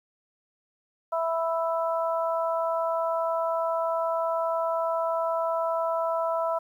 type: harmonic tone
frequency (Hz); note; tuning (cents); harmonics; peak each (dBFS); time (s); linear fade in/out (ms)
329.6; E4; 0; 2 / 3 / 4; -26 / -30 / -32; 1.12-6.59; 10
effects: 10-bit